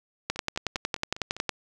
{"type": "two click trains", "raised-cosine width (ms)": 0.2, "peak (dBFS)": [-22, -9], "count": [6, 14], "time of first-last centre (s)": [[0.36, 1.366], [0.3, 1.493]], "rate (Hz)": [4.97, 10.9], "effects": []}